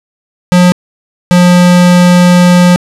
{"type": "tone pair in turn", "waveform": "square", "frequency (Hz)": [178.8, 177.82], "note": ["F3", "F3"], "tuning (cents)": [41, 31], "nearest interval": "unison", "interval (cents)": 10, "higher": "first", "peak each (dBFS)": -3, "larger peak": "neither", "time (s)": [[0.52, 0.72], [1.31, 2.76]], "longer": "second", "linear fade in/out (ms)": 0, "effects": ["low-pass 10000 Hz 12 dB/octave"]}